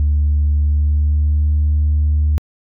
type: tone with pitch glide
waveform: sine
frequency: 73.7 to 75.07 Hz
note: D2 to D2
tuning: +7 to +39 cents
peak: -10 dBFS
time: 0-2.38 s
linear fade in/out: 0 ms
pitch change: +32 cents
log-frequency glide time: 0.62-1.5 s
effects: tanh soft clip ceiling -9 dBFS